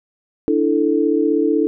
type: chord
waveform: sine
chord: D suspended second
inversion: none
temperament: equal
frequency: 293.7 / 329.6 / 440 Hz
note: D4 / E4 / A4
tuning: 0 / 0 / 0 cents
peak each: -18 dBFS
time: 0.48-1.67 s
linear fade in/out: 0 ms
effects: none